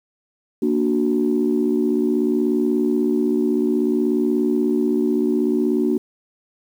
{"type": "chord", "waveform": "sine", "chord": "Bb augmented", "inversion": "none", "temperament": "equal", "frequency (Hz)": [233.1, 293.7, 370], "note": ["Bb3", "D4", "F#4"], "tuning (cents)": [0, 0, 0], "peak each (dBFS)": -20, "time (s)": [0.62, 5.98], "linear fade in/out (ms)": 5, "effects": ["tanh soft clip ceiling -8 dBFS", "8-bit"]}